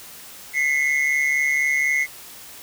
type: tone pair together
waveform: triangle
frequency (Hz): 2016 / 2160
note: B6 / C#7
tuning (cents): +35 / -45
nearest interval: minor second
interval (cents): 120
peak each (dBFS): -19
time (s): 0.53-2.07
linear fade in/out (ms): 50
effects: white hiss -41 dBFS RMS until 2.62 s